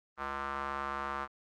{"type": "tone with band-pass filter", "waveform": "square", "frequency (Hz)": 69.3, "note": "C#2", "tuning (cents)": 0, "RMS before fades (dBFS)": -37, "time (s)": [0.17, 1.28], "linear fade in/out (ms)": 50, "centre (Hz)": 1200, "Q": 3.4, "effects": ["Opus 24 kbps"]}